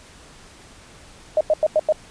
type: tone bursts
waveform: sine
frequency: 619 Hz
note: D#5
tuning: 9 cents flat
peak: -13 dBFS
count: 5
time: 1.37-1.924 s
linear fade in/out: 2 ms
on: 38 ms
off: 91 ms
effects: pink hiss -46 dBFS RMS until 2.1 s + resampled to 22050 Hz